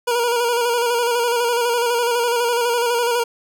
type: tone with vibrato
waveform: 25% pulse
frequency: 476.2 Hz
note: A#4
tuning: 37 cents sharp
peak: -13 dBFS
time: 0.07-3.24 s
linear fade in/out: 10 ms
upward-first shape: square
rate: 12 Hz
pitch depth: 36 cents each way
effects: none